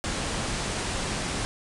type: low-pass noise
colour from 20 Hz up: pink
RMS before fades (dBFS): -30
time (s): 0.04-1.45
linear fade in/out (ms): 0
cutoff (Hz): 9900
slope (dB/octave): 96
effects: none